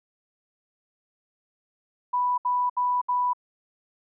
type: tone bursts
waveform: sine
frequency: 987.8 Hz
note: B5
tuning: in tune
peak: -21 dBFS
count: 4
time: 2.13-3.334 s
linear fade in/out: 10 ms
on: 250 ms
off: 68 ms
effects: none